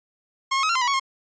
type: tone with pitch steps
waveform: sawtooth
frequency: 1076 / 1086 / 1271 / 1370 / 1035 / 975 / 1112 / 1074 Hz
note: C6 / C#6 / D#6 / F6 / C6 / B5 / C#6 / C6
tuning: +48 / -36 / +36 / -34 / -19 / -23 / +5 / +45 cents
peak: -16 dBFS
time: 0.51-0.998 s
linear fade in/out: 10 ms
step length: 61 ms
effects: resampled to 16000 Hz